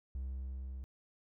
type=tone with level ramp; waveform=triangle; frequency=65.41 Hz; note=C2; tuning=in tune; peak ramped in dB=-34 to -39 dBFS; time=0.15-0.84 s; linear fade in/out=0 ms; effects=tanh soft clip ceiling -30 dBFS